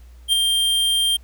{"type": "tone with ADSR envelope", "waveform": "square", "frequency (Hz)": 3180, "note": "G7", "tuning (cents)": 24, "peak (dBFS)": -13, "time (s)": [0.28, 1.17], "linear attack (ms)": 49, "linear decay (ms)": 7, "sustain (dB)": -4, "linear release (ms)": 10, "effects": ["added 60 Hz sine -41 dBFS peak until 1.23 s", "pink hiss -58 dBFS RMS until 1.23 s"]}